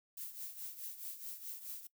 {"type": "noise with tremolo", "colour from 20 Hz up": "violet", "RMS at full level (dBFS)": -43, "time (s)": [0.17, 1.87], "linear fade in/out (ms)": 5, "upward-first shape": "triangle", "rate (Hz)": 4.7, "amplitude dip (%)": 75, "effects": ["noise-tail reverb RT60 0.1 s tail -21 dB re dry"]}